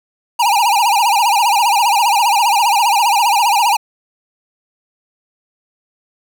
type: tone with vibrato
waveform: square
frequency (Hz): 875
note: A5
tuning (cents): -10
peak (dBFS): -11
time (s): 0.39-3.77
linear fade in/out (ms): 10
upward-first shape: sine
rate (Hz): 15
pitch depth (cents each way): 180
effects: none